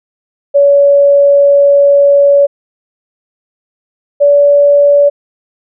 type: tone pair in turn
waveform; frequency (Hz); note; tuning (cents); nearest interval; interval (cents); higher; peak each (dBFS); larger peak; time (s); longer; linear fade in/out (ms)
sine; 566 / 573.6; C#5 / D5; +36 / -41; unison; 23; second; -3; neither; 0.54-2.47 / 4.2-5.1; first; 20
effects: none